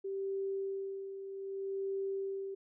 sine tone with tremolo, 390 Hz, G4, 9 cents flat, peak -33 dBFS, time 0.04-2.55 s, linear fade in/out 10 ms, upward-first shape sine, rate 0.64 Hz, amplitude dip 60%, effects none

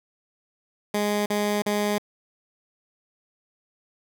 15% pulse tone bursts, 207.2 Hz, G#3, 4 cents flat, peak -16 dBFS, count 3, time 0.94-1.982 s, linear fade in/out 5 ms, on 320 ms, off 41 ms, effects none

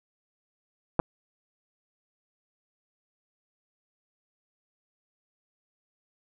clicks, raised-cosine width 1 ms, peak -9 dBFS, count 2, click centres 0.993 / 0.999 s, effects none

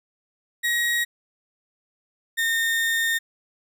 35% pulse tone pair in turn, 1896 / 1829.3 Hz, A#6 / A#6, +29 / -33 cents, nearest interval minor second, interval 62 cents, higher first, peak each -19 dBFS, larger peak neither, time 0.63-1.05 / 2.37-3.19 s, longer second, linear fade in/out 20 ms, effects none

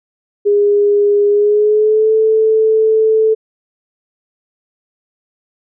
sine tone with pitch glide, 409.6 to 439 Hz, G#4 to A4, -24 to -4 cents, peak -8 dBFS, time 0.45-3.35 s, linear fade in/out 20 ms, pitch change +120 cents, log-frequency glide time 1.29-2.13 s, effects none

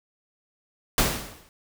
pink noise with exponential decay, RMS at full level -18 dBFS, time 0.98-1.49 s, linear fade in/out 1 ms, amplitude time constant 110 ms, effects none

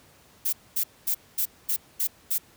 violet noise bursts, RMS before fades -25 dBFS, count 7, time 0.45-2.383 s, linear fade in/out 10 ms, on 79 ms, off 230 ms, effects pink hiss -56 dBFS RMS until 2.56 s + high-pass 60 Hz 12 dB/octave

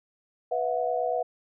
sine chord, B suspended fourth, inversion none, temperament equal with one note detuned, 493.9 / 659.3 / 728.1 Hz, B4 / E5 / F#5, 0 / 0 / -28 cents, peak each -29 dBFS, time 0.51-1.23 s, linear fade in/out 10 ms, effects none

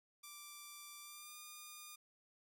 5% pulse tone with pitch glide, 1174.7 to 1211.9 Hz, D6 to D#6, 0 to -46 cents, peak -40 dBFS, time 0.23-1.96 s, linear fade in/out 10 ms, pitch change +54 cents, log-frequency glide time 1.01-1.38 s, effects none

